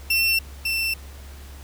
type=tone pair in turn; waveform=30% pulse; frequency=2702 / 2685 Hz; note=E7 / E7; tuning=+42 / +31 cents; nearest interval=unison; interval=11 cents; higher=first; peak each=-15 / -19 dBFS; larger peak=first; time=0.1-0.39 / 0.65-0.94 s; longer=neither; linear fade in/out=5 ms; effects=added 69 Hz sine -38 dBFS peak until 1.63 s + pink hiss -47 dBFS RMS until 1.63 s